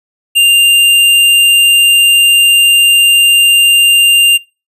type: tone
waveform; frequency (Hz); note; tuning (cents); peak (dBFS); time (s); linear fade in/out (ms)
square; 2794; F7; 0; -5; 0.35-4.38; 20
effects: noise-tail reverb RT60 0.3 s tail -24 dB re dry + resampled to 32000 Hz